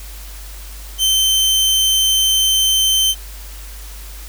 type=tone; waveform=sawtooth; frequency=3096 Hz; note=G7; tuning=22 cents flat; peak=-9 dBFS; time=0.98-3.15 s; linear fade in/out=50 ms; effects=added 50 Hz sine -31 dBFS peak until 4.28 s + white hiss -38 dBFS RMS until 4.28 s